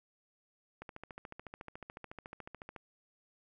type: click train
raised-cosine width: 0.5 ms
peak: -30 dBFS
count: 28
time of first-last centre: 0.82-2.762 s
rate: 13.9 Hz
effects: none

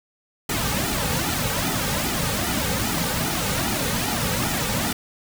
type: noise with flanger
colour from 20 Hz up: pink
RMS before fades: -24 dBFS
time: 0.49-4.93 s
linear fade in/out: 5 ms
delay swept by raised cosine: 1.8 to 3 ms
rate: 2.5 Hz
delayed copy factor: -0.75
effects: none

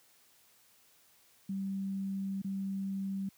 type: tone with dropouts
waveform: sine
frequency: 194.5 Hz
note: G3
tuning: 13 cents flat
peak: -33 dBFS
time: 1.49-3.29 s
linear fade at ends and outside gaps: 5 ms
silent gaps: 2.418-2.444 s
effects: white hiss -65 dBFS RMS until 3.37 s + high-pass 60 Hz 12 dB/octave

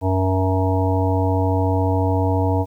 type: harmonic tone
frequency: 94.1 Hz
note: F#2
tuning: 30 cents sharp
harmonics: 1 / 3 / 5 / 7 / 9 / 10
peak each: -18 / -23 / -25 / -26 / -28 / -28 dBFS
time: 0.01-2.66 s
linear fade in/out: 50 ms
effects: 9-bit

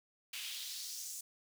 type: noise with high-pass filter sweep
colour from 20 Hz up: pink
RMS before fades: -44 dBFS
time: 0.33-1.21 s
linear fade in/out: 5 ms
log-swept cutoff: 2600 to 7300 Hz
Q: 2.2
effects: none

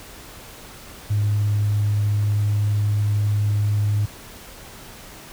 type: tone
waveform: sine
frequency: 103.83 Hz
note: G#2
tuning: in tune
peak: -16 dBFS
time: 1.1-4.06 s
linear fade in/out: 10 ms
effects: tanh soft clip ceiling -13 dBFS + pink hiss -41 dBFS RMS until 5.32 s

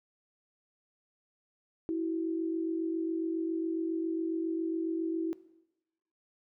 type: tone pair together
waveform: sine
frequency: 326.7 / 374 Hz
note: E4 / F#4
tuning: -15 / +19 cents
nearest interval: major second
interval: 234 cents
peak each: -30 / -38 dBFS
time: 1.89-5.33 s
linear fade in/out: 0 ms
effects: noise-tail reverb RT60 1.0 s tail -20 dB re dry

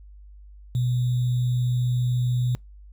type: tone with sample-and-hold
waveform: sine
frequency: 123.47 Hz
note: B2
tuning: in tune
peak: -20 dBFS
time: 0.75-2.55 s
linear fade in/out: 0 ms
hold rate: 3675 Hz
effects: noise-tail reverb RT60 0.2 s tail -26 dB re dry + added 50 Hz sine -43 dBFS peak until 2.92 s

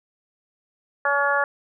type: harmonic tone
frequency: 283.2 Hz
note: C#4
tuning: 37 cents sharp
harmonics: 2 / 3 / 4 / 5 / 6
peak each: -25 / -26 / -25 / -24 / -24 dBFS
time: 1.05-1.44 s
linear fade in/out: 2 ms
effects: none

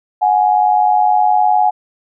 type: tone pair together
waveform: sine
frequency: 736 / 835.6 Hz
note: F#5 / G#5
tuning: -9 / +10 cents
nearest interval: major second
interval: 219 cents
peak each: -12 / -12 dBFS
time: 0.21-1.71 s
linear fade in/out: 20 ms
effects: none

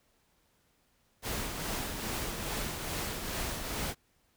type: noise with tremolo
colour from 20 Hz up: pink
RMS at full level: -34 dBFS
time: 1.22-3.95 s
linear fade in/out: 50 ms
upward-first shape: triangle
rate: 2.4 Hz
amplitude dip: 45%
effects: pink hiss -71 dBFS RMS until 4.36 s

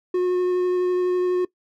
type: tone with vibrato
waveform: triangle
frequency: 361.9 Hz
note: F#4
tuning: 38 cents flat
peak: -16 dBFS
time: 0.14-1.45 s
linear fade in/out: 5 ms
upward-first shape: sine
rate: 12 Hz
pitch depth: 9 cents each way
effects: noise-tail reverb RT60 0.1 s tail -20 dB re dry

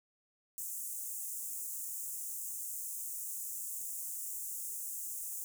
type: high-pass noise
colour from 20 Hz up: pink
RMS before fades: -41 dBFS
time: 0.58-5.44 s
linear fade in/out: 0 ms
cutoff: 6900 Hz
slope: 48 dB/octave
effects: none

